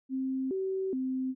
sine tone with pitch steps, 263.4 / 381.6 / 260 Hz, C4 / G4 / C4, +12 / -47 / -11 cents, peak -29 dBFS, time 0.09-1.35 s, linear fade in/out 50 ms, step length 420 ms, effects none

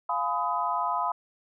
sine chord, F half-diminished seventh, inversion none, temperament just, 698.5 / 838.1 / 1005.8 / 1257.2 Hz, F5 / Ab5 / Cb6 / Eb6, 0 / +16 / +31 / +18 cents, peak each -32 / -33 / -28 / -31 dBFS, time 0.09-1.12 s, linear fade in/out 5 ms, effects none

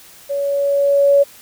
sine tone with level ramp, 563 Hz, C#5, 27 cents sharp, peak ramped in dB -18 to -7 dBFS, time 0.29-1.24 s, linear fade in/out 20 ms, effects white hiss -43 dBFS RMS until 1.41 s

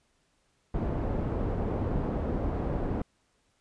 pink low-pass noise, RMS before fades -30 dBFS, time 0.74-3.02 s, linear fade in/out 5 ms, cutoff 620 Hz, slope 12 dB/octave, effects pink hiss -71 dBFS RMS until 3.6 s + resampled to 22050 Hz

